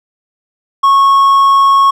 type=tone; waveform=triangle; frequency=1099 Hz; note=C#6; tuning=15 cents flat; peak=-3 dBFS; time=0.83-1.91 s; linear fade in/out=10 ms; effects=none